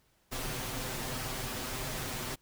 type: noise with comb filter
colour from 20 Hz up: pink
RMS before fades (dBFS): -37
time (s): 0.31-2.36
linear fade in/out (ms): 20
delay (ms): 7.8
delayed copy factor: +0.6
effects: pink hiss -70 dBFS RMS until 2.41 s